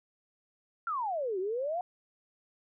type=exponential two-way sweep; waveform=sine; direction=down then up; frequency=1406 to 360.1 to 740 Hz; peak=-30 dBFS; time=0.87-1.81 s; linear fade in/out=2 ms; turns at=1.39 s; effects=none